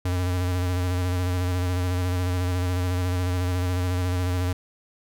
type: tone with vibrato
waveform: square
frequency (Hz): 90.1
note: F#2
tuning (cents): -45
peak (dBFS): -23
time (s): 0.05-4.53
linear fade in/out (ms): 5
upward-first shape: square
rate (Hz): 14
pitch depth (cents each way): 25
effects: none